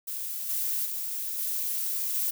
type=noise with level steps; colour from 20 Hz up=violet; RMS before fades=-34 / -29 / -33 / -30 / -28 dBFS; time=0.07-2.31 s; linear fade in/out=10 ms; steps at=0.49 / 0.85 / 1.38 / 2.14 s; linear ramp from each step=5 ms; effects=none